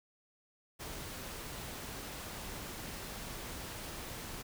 pink noise, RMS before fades -44 dBFS, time 0.79-4.43 s, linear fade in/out 20 ms, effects none

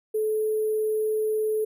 sine tone with sample-and-hold, 431.6 Hz, A4, 33 cents flat, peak -22 dBFS, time 0.14-1.65 s, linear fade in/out 10 ms, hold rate 11025 Hz, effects none

